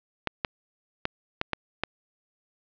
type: clicks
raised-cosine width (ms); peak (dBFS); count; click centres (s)
0.3; -9; 6; 0.273 / 0.448 / 1.054 / 1.414 / 1.533 / 1.836
effects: low-pass 4000 Hz 12 dB/octave